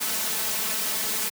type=noise with comb filter; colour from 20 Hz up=white; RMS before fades=-27 dBFS; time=0-1.3 s; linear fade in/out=20 ms; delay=4.6 ms; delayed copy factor=+0.9; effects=high-pass 100 Hz 12 dB/octave